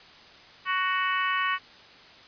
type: harmonic tone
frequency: 372.1 Hz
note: F#4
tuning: 10 cents sharp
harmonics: 3 / 4 / 5 / 6 / 7 / 8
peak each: -27 / -32 / -30 / -35 / -35 / -35 dBFS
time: 0.65-1.59 s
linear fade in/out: 50 ms
effects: white hiss -50 dBFS RMS until 2.27 s + resampled to 11025 Hz